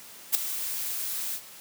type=noise with ADSR envelope; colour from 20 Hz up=blue; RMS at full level=-19 dBFS; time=0.32-1.41 s; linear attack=29 ms; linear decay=4 ms; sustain=-13 dB; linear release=71 ms; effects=white hiss -47 dBFS RMS until 1.6 s + high-pass 100 Hz 12 dB/octave